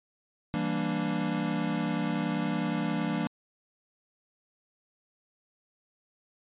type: chord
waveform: square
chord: E half-diminished seventh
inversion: none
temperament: equal with one note detuned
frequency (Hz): 165.29 / 196 / 233.1 / 293.7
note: E3 / G3 / Bb3 / D4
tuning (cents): +5 / 0 / 0 / 0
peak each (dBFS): -34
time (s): 0.54-3.27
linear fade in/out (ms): 0
effects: resampled to 8000 Hz